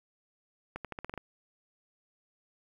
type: accelerating click train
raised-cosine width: 0.5 ms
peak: -23 dBFS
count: 8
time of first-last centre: 0.76-1.177 s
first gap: 87 ms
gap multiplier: 0.87
effects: 9-bit